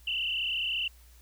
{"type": "tone with frequency modulation", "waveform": "sine", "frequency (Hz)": 2869, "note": "F7", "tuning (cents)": 46, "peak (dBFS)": -28, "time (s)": [0.07, 0.88], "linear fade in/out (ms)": 5, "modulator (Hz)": 34.4, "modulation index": 5.3, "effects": ["added 60 Hz sine -53 dBFS peak until 1.21 s", "white hiss -61 dBFS RMS until 1.21 s"]}